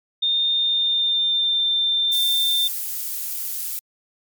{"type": "tone with pitch glide", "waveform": "sine", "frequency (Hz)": [3637, 3581], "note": ["A#7", "A7"], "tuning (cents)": [-43, 30], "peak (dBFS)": -17, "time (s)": [0.22, 2.68], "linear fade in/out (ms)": 10, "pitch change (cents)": -27, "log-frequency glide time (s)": [0.5, 1.66]}
{"type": "noise", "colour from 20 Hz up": "violet", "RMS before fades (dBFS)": -27, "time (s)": [2.12, 3.79], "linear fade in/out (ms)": 0}
{"effects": ["MP3 96 kbps"]}